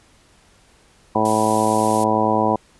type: harmonic tone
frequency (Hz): 108.8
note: A2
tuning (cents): -19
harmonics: 1 / 2 / 3 / 4 / 5 / 6 / 7 / 8 / 9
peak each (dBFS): -29 / -23 / -24 / -25 / -24 / -25 / -22 / -28 / -21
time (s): 1.15-2.56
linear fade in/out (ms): 5
type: noise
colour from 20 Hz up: violet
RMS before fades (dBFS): -25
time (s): 1.25-2.04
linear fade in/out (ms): 2
effects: pink hiss -54 dBFS RMS until 2.79 s + resampled to 24000 Hz